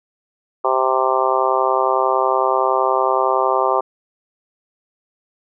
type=harmonic tone; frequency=130.81 Hz; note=C3; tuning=in tune; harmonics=3 / 4 / 5 / 6 / 7 / 8 / 9; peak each=-22 / -22 / -22 / -22 / -22 / -22 / -22 dBFS; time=0.64-3.81 s; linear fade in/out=10 ms; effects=none